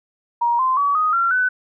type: tone with pitch steps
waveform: sine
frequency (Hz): 946 / 1037.6 / 1138.1 / 1248.3 / 1369.1 / 1501.7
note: A#5 / C6 / C#6 / D#6 / F6 / F#6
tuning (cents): +25 / -15 / +45 / +5 / -35 / +25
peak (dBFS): -15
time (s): 0.41-1.49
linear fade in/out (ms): 10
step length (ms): 180
effects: none